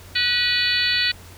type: harmonic tone with a mistuned harmonic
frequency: 493.9 Hz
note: B4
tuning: in tune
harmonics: 3 / 4 / 5 / 6 / 7 / 8 / 9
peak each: -28 / -24 / -25 / -27 / -28 / -25 / -24 dBFS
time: 0.15-1.12 s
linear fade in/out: 10 ms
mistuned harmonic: 4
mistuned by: -43 cents
effects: added 89 Hz sine -43 dBFS peak until 1.37 s + pink hiss -45 dBFS RMS until 1.37 s